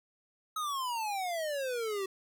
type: exponential sweep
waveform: square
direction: down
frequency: 1285 to 377.4 Hz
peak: -33 dBFS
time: 0.56-2.06 s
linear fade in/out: 5 ms
effects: none